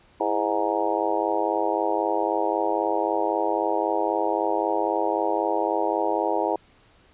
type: harmonic tone with a mistuned harmonic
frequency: 103.83 Hz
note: G#2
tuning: in tune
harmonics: 3 / 4 / 5 / 6 / 7 / 8 / 9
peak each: -29 / -29 / -29 / -29 / -29 / -29 / -29 dBFS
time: 0.2-6.56 s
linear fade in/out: 5 ms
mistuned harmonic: 3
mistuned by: +100 cents
effects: pink hiss -57 dBFS RMS until 7.13 s + resampled to 8000 Hz